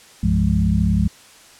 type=tone cluster; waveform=sine; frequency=64.1 / 96.5 / 170.8 / 206.9 Hz; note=C2 / G2 / F3 / G#3; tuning=-35 / -27 / -38 / -6 cents; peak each=-20 dBFS; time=0.23-1.08 s; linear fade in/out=5 ms; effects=white hiss -46 dBFS RMS until 1.59 s + low-pass 9000 Hz 12 dB/octave